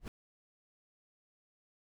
brown noise with exponential growth, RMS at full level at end -29 dBFS, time 0-0.08 s, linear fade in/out 1 ms, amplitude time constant 16 ms, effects none

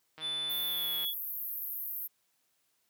click train, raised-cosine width 0.3 ms, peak -32 dBFS, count 137, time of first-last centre 0.18-1.046 s, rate 157 Hz
triangle tone with pitch glide, 3500 to 3375 Hz, A7 to G#7, -10 to +27 cents, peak -31 dBFS, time 0.2-1.14 s, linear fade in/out 50 ms, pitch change -63 cents, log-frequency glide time 0.64-0.96 s
pink band-pass noise, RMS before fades -38 dBFS, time 0.49-2.08 s, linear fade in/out 20 ms, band 12000 to 16000 Hz, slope 96 dB/octave
effects white hiss -75 dBFS RMS until 2.89 s + high-pass 80 Hz 12 dB/octave

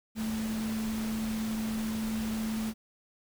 sine tone in noise, 220 Hz, A3, in tune, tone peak -30 dBFS, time 0.15-2.74 s, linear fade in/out 50 ms, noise pink, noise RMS -41 dBFS, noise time 0.15-2.74 s, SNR +8 dB, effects none

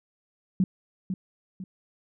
sine tone with echo, 186.8 Hz, F#3, 17 cents sharp, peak -18 dBFS, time 0.6-0.64 s, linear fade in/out 2 ms, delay 500 ms, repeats 2, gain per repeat -8 dB, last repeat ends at 1.64 s, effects none

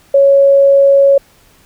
sine tone, 554.4 Hz, C#5, in tune, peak -4 dBFS, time 0.14-1.18 s, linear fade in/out 5 ms, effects pink hiss -48 dBFS RMS until 1.65 s

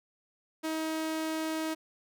sawtooth tone, 317.4 Hz, D#4, 35 cents sharp, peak -27 dBFS, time 0.63-1.75 s, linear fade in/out 20 ms, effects none

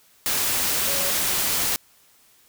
sine tone in noise, 558 Hz, C#5, 11 cents sharp, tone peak -32 dBFS, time 0.87-1.1 s, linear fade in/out 0 ms, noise white, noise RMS -23 dBFS, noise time 0.26-1.76 s, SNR -12 dB, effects white hiss -57 dBFS RMS until 2.48 s

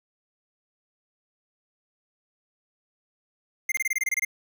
square tone bursts, 2100 Hz, C7, 6 cents sharp, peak -23 dBFS, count 11, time 3.69-4.249 s, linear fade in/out 5 ms, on 29 ms, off 24 ms
click, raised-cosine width 0.2 ms, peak -23 dBFS, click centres 3.772 s
effects none

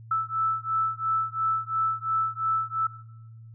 sine beating tone pair, 1315 / 1317.9 Hz, E6 / E6, -5 / -1 cents, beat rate 2.9 Hz, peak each -26 / -28 dBFS, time 0.11-2.87 s, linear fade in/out 5 ms, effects noise-tail reverb RT60 0.9 s tail -17 dB re dry + added 113 Hz sine -43 dBFS peak until 3.54 s

